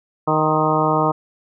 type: harmonic tone with a mistuned harmonic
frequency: 155.56 Hz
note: D#3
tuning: in tune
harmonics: 1 / 2 / 3 / 4 / 5 / 6 / 7 / 8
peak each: -23 / -23 / -23 / -23 / -23 / -23 / -23 / -23 dBFS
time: 0.27-1.12 s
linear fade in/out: 10 ms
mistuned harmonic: 7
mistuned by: -34 cents
effects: none